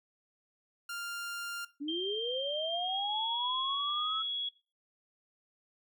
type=tone; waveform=sawtooth; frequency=1397 Hz; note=F6; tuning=in tune; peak=-34 dBFS; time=0.89-1.65 s; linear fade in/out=5 ms
type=linear sweep; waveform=sine; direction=up; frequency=277.2 to 1318.5 Hz; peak=-34 dBFS; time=1.8-4.23 s; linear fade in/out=20 ms
type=tone with pitch glide; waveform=sine; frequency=3166 to 3345 Hz; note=G7 to G#7; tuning=+17 to +12 cents; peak=-33 dBFS; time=1.88-4.49 s; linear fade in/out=5 ms; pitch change=+95 cents; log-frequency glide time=2.67-3.17 s
effects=noise-tail reverb RT60 0.3 s tail -17 dB re dry